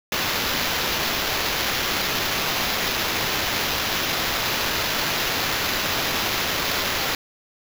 violet noise with sample-and-hold, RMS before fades -24 dBFS, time 0.12-7.15 s, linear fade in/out 2 ms, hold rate 8820 Hz, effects none

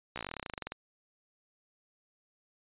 slowing click train, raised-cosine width 0.3 ms, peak -21 dBFS, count 20, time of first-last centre 0.16-0.721 s, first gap 15 ms, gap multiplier 1.07, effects resampled to 8000 Hz

